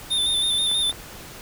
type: tone with vibrato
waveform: square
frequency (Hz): 3589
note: A7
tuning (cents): +34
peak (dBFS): -20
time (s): 0.1-0.92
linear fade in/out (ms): 20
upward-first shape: square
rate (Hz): 6.2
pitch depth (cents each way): 29
type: clicks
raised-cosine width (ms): 0.5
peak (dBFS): -21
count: 3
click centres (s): 0.714 / 0.895 / 0.927
effects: pink hiss -40 dBFS RMS until 1.41 s